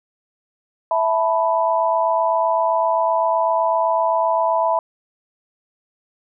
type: chord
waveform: sine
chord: E suspended fourth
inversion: none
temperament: equal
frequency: 659.3 / 880 / 987.8 Hz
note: E5 / A5 / B5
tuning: 0 / 0 / 0 cents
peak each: -19 / -22 / -19 dBFS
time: 0.91-4.79 s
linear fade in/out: 2 ms
effects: none